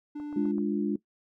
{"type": "tone", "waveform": "triangle", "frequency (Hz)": 295.2, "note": "D4", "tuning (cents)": 9, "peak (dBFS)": -31, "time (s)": [0.15, 0.52], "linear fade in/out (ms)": 10}
{"type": "click train", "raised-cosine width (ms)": 1, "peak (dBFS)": -34, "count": 4, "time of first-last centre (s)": [0.2, 0.583], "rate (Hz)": 7.84}
{"type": "chord", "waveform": "sine", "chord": "D diminished", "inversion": "second", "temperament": "equal", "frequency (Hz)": [207.7, 293.7, 349.2], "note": ["Ab3", "D4", "F4"], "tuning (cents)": [0, 0, 0], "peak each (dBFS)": [-29, -29, -32], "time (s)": [0.36, 0.96], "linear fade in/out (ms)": 5}
{"effects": ["noise-tail reverb RT60 0.1 s tail -18 dB re dry"]}